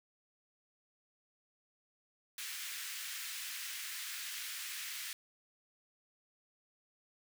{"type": "high-pass noise", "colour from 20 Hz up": "pink", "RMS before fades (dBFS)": -43, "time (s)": [2.38, 5.13], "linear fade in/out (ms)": 2, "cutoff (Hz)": 1700, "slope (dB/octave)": 24, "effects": []}